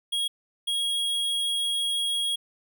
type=tone pair in turn; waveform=square; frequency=3298 / 3298 Hz; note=G#7 / G#7; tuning=-13 / -13 cents; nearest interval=unison; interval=0 cents; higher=neither; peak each=-25 dBFS; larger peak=neither; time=0.12-0.28 / 0.67-2.36 s; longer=second; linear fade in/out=10 ms; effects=none